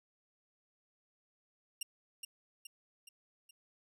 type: tone with echo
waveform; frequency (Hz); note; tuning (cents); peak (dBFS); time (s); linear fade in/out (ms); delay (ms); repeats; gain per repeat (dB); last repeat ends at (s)
15% pulse; 2794; F7; 0; -29; 1.81-1.83; 5; 420; 4; -5; 3.51
effects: none